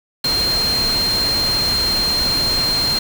sine tone in noise, 4186 Hz, C8, in tune, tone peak -16 dBFS, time 0.24-2.99 s, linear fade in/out 5 ms, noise pink, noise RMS -24 dBFS, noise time 0.24-2.99 s, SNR +5 dB, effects none

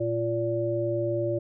harmonic tone, 115.7 Hz, A#2, 13 cents flat, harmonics 1 / 3 / 5, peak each -31 / -28 / -28 dBFS, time 0-1.39 s, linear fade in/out 10 ms, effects none

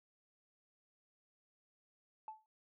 sine tone with exponential decay, 870 Hz, A5, 20 cents flat, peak -40 dBFS, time 2.28-2.46 s, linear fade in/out 1 ms, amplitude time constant 37 ms, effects tanh soft clip ceiling -37 dBFS

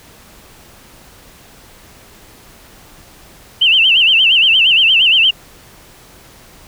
sine tone with vibrato, 2887 Hz, F#7, 43 cents flat, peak -7 dBFS, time 3.61-5.31 s, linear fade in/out 10 ms, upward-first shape sine, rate 8.6 Hz, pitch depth 160 cents each way, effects pink hiss -42 dBFS RMS until 6.67 s

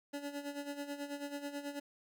25% pulse tone with tremolo, 286 Hz, D4, 46 cents flat, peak -34 dBFS, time 0.13-1.8 s, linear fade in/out 10 ms, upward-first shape sine, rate 9.2 Hz, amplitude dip 70%, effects none

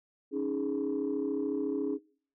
sine chord, C# suspended second, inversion none, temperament equal, 277.2 / 311.1 / 415.3 Hz, C#4 / D#4 / G#4, 0 / 0 / 0 cents, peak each -32 / -34 / -32 dBFS, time 0.31-1.99 s, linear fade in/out 50 ms, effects noise-tail reverb RT60 0.5 s tail -23 dB re dry + tanh soft clip ceiling -23 dBFS

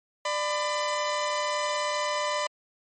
sawtooth tone pair together, 594.5 / 1005 Hz, D5 / B5, +21 / +30 cents, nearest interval major sixth, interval 909 cents, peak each -25 / -25 dBFS, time 0.25-2.47 s, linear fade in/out 5 ms, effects MP3 32 kbps

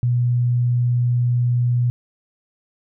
sine tone, 121.9 Hz, B2, 22 cents flat, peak -15 dBFS, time 0.03-1.9 s, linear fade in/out 0 ms, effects none

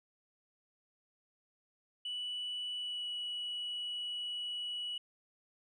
sine tone with pitch glide, 2960 to 2936 Hz, F#7 to F#7, 0 to -14 cents, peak -35 dBFS, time 2.05-4.98 s, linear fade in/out 5 ms, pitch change -14 cents, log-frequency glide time 2.76-3.08 s, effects tanh soft clip ceiling -34 dBFS

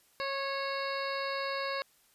harmonic tone with a mistuned harmonic, 548 Hz, C#5, 20 cents flat, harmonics 1 / 2 / 3 / 4 / 5 / 7 / 8 / 9, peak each -36 / -37 / -40 / -42 / -45 / -45 / -43 / -49 dBFS, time 0.2-1.82 s, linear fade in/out 0 ms, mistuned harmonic 3, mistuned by +16 cents, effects white hiss -66 dBFS RMS until 2.14 s + resampled to 32000 Hz

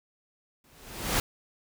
pink noise with exponential growth, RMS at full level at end -23 dBFS, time 0.64-1.2 s, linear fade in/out 2 ms, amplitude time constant 120 ms, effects none

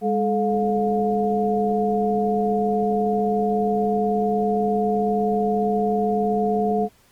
sine tone cluster, 204.4 / 432 / 711 Hz, G#3 / A4 / F5, -27 / -32 / +31 cents, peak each -23 / -22 / -23 dBFS, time 0.01-6.89 s, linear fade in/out 50 ms, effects pink hiss -57 dBFS RMS until 7.11 s + Opus 24 kbps

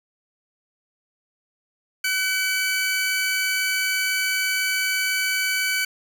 sawtooth tone pair together, 1504 / 2286 Hz, F#6 / D7, +28 / -47 cents, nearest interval perfect fifth, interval 725 cents, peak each -21 / -20 dBFS, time 2.04-5.85 s, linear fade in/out 5 ms, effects none

